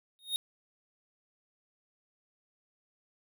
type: tone with exponential growth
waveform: square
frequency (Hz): 3720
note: A#7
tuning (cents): -4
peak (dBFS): -26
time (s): 0.19-0.36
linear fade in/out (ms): 0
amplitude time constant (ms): 36
effects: none